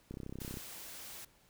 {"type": "click train", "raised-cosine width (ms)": 3, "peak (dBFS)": -30, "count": 16, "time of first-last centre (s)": [0.11, 0.572], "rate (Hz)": 32.5}
{"type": "noise", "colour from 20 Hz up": "white", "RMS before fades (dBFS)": -48, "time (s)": [0.4, 1.25], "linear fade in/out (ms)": 5}
{"effects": ["pink hiss -67 dBFS RMS until 1.49 s"]}